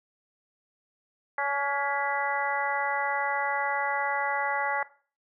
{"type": "harmonic tone with a mistuned harmonic", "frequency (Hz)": 282.3, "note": "C#4", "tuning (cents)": 32, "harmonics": [2, 3, 4, 5, 6, 7], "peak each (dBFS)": [-35, -30, -34, -35, -34, -33], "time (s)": [1.38, 4.83], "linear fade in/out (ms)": 2, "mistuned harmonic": 6, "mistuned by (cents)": -34, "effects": ["noise-tail reverb RT60 0.4 s tail -17 dB re dry"]}